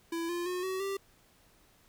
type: tone with pitch steps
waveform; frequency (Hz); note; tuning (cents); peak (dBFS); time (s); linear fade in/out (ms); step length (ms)
square; 333.7 / 347.5 / 361.8 / 376.7 / 392.3; E4 / F4 / F#4 / F#4 / G4; +21 / -9 / -39 / +31 / +1; -33; 0.12-0.97; 5; 170
effects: pink hiss -64 dBFS RMS until 1.88 s